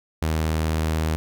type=tone; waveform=sawtooth; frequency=79.1 Hz; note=D#2; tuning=29 cents sharp; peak=-17 dBFS; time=0.22-1.16 s; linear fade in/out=0 ms; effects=none